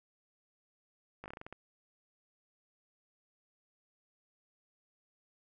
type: slowing click train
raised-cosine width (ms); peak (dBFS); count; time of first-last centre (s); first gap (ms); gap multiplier
0.5; -30; 9; 1.24-1.526; 18; 1.19
effects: none

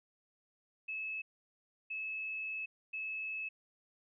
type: tone bursts at uneven times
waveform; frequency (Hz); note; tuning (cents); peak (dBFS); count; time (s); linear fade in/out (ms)
sine; 2596; E7; -27; -37; 3; 0.88-1.22 / 1.9-2.66 / 2.93-3.49; 10
effects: none

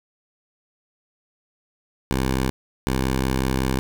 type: tone pair in turn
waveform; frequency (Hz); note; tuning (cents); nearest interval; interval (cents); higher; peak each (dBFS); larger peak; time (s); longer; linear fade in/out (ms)
10% pulse; 65.41 / 65.41; C2 / C2; 0 / 0; unison; 0; neither; -12; neither; 2.11-2.5 / 2.87-3.79; second; 0
effects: none

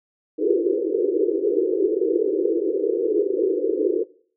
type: band-pass noise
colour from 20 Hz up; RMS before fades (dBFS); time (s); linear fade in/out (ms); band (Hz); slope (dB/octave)
white; -21; 0.38-4.04; 10; 320 to 480; 96
effects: noise-tail reverb RT60 0.5 s tail -19 dB re dry

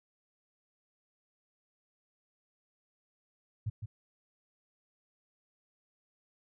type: tone with echo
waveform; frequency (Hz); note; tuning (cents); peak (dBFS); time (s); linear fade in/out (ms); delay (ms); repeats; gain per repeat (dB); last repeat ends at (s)
sine; 107.5; A2; -40; -30; 3.66-3.7; 10; 160; 1; -6; 3.86
effects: none

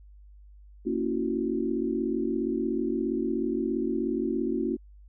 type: chord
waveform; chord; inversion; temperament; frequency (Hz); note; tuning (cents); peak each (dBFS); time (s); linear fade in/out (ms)
sine; F# dominant seventh; first; just; 231.2 / 277.5 / 333 / 370; A#3 / C#4 / E4 / F#4; -14 / +2 / +18 / 0; -31; 0.85-4.77; 20
effects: added 50 Hz sine -48 dBFS peak until 5.08 s

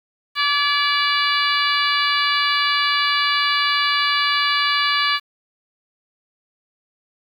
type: harmonic tone with a mistuned harmonic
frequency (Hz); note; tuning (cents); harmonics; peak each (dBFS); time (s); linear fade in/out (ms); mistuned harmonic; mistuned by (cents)
579; D5; -25; 2 / 3 / 4 / 5 / 6 / 7 / 8; -21 / -23 / -24 / -25 / -26 / -26 / -27; 0.35-5.2; 50; 3; -30
effects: 8-bit

